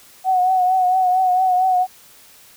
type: tone with vibrato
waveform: sine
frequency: 740 Hz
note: F#5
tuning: in tune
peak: -13 dBFS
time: 0.24-1.87 s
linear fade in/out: 50 ms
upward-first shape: triangle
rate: 4.4 Hz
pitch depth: 48 cents each way
effects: white hiss -47 dBFS RMS until 2.56 s